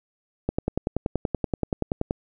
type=click train; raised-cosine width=2 ms; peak=-10 dBFS; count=18; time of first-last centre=0.49-2.109 s; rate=10.5 Hz; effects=none